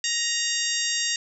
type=harmonic tone with a mistuned harmonic; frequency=938 Hz; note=A#5; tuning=11 cents sharp; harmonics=2 / 3 / 4 / 5 / 6 / 7 / 8; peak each=-31 / -31 / -31 / -31 / -31 / -31 / -31 dBFS; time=0.04-1.16 s; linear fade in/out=2 ms; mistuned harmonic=4; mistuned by=-23 cents; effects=none